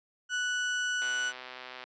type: tone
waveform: 35% pulse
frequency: 1480 Hz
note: F#6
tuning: in tune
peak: -27 dBFS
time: 0.29-1.33 s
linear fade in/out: 50 ms
type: click train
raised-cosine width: 0.3 ms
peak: -26 dBFS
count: 105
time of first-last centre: 1.02-1.839 s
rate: 127 Hz
effects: high-pass 400 Hz 12 dB/octave + resampled to 16000 Hz